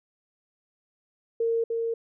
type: tone with echo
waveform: sine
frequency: 459.2 Hz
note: A#4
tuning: 26 cents flat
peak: -22 dBFS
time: 1.4-1.64 s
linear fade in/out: 5 ms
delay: 300 ms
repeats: 1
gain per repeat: -3 dB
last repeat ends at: 1.94 s
effects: none